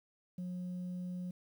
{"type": "tone", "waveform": "sine", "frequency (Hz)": 180, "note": "F#3", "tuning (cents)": -47, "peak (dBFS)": -35, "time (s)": [0.38, 1.31], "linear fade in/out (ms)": 5, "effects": ["tanh soft clip ceiling -37 dBFS", "11-bit"]}